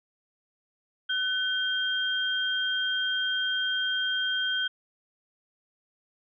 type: tone pair together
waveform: sine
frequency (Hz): 1510 / 3200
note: F#6 / G7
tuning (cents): +35 / +35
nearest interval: octave + minor second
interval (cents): 1300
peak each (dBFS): -28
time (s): 1.09-4.68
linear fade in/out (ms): 10
effects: none